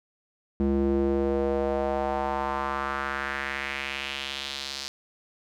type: tone with band-pass filter sweep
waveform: square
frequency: 68.7 Hz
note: C#2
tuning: 15 cents flat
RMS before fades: -28 dBFS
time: 0.6-4.88 s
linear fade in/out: 0 ms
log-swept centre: 270 to 4800 Hz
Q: 2.5
effects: none